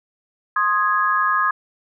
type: chord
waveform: sine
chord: Ab major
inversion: first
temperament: equal with one note detuned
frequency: 1056.2 / 1244.5 / 1661.2 Hz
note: C6 / Eb6 / Ab6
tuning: +16 / 0 / 0 cents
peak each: -21 / -19 / -21 dBFS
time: 0.56-1.51 s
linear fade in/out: 5 ms
effects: none